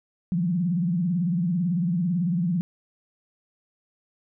sine tone with vibrato, 174.61 Hz, F3, in tune, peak -21 dBFS, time 0.32-2.61 s, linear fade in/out 0 ms, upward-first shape sine, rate 18 Hz, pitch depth 150 cents each way, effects none

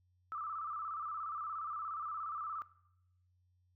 sine tone with vibrato, 1244.5 Hz, D#6, in tune, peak -38 dBFS, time 0.32-2.62 s, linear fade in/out 0 ms, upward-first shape square, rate 17 Hz, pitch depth 84 cents each way, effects noise-tail reverb RT60 0.8 s tail -18 dB re dry + added 90 Hz sine -70 dBFS peak until 3.75 s

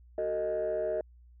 sine chord, D# diminished, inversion first, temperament just, 373.4 / 448 / 622.3 Hz, F#4 / A4 / D#5, +16 / +31 / 0 cents, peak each -35 / -33 / -29 dBFS, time 0.18-1.01 s, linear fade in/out 2 ms, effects tanh soft clip ceiling -24 dBFS + added 60 Hz sine -53 dBFS peak until 1.4 s

